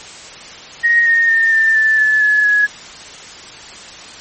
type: tone with pitch steps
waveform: sine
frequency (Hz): 1874 / 1845 / 1816.4 / 1788.3 / 1760.7 / 1733.4 / 1706.6 / 1680.2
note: A#6 / A#6 / A#6 / A6 / A6 / A6 / G#6 / G#6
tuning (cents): +9 / -18 / -45 / +28 / +1 / -26 / +47 / +20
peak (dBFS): -9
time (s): 0.83-2.67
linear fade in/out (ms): 20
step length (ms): 230
effects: white hiss -34 dBFS RMS until 4.2 s + MP3 32 kbps